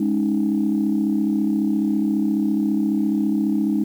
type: chord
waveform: sine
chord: Ab suspended fourth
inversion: none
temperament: just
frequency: 207.7 / 276.9 / 311.5 Hz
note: Ab3 / Db4 / Eb4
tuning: 0 / -2 / +2 cents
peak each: -20 / -23 / -21 dBFS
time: 0-3.84 s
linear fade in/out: 5 ms
effects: tanh soft clip ceiling -10 dBFS + 8-bit